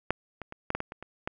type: clicks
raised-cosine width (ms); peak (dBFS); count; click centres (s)
0.5; -9 / -23 / -25 / -13 / -15 / -16 / -24 / -26 / -16; 9; 0.106 / 0.417 / 0.524 / 0.704 / 0.75 / 0.804 / 0.921 / 1.026 / 1.275
effects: none